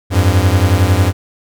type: beating tone pair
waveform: 45% pulse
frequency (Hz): 87.9 / 98.9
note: F2 / G2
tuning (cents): +12 / +16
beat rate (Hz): 11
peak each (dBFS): -12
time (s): 0.1-1.13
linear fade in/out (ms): 50
effects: none